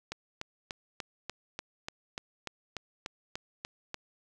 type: click train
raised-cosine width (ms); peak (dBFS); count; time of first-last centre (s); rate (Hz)
0.2; -19; 14; 0.12-3.944; 3.4
effects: 10-bit